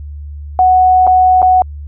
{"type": "tone with dropouts", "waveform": "sine", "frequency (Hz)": 740, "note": "F#5", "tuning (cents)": 0, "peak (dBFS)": -5, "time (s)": [0.59, 1.62], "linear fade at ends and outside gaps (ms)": 1, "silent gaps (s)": [[1.068, 1.074], [1.419, 1.427]], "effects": ["added 73 Hz sine -24 dBFS peak until 1.87 s"]}